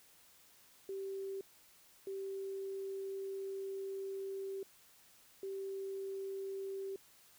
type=tone bursts at uneven times; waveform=sine; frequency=388.7 Hz; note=G4; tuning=15 cents flat; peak=-39 dBFS; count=3; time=0.89-1.41 / 2.07-4.63 / 5.43-6.96 s; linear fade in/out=2 ms; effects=white hiss -64 dBFS RMS until 7.38 s